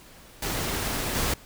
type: noise with level steps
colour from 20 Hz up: pink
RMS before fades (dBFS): -29 / -26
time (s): 0.42-1.34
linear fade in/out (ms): 5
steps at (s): 1.15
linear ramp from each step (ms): 2
effects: pink hiss -50 dBFS RMS until 1.45 s